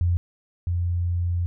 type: tone pair in turn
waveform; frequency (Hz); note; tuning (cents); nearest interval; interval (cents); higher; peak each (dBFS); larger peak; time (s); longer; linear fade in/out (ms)
sine; 87.31 / 87.31; F2 / F2; 0 / 0; unison; 0; neither; -18 / -21; first; 0.01-0.17 / 0.67-1.46; second; 0
effects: none